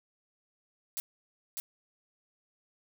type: noise with echo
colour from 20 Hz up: blue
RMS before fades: -35 dBFS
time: 0.97-1 s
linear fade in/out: 0 ms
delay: 600 ms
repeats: 1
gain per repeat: -2 dB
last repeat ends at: 1.6 s
effects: none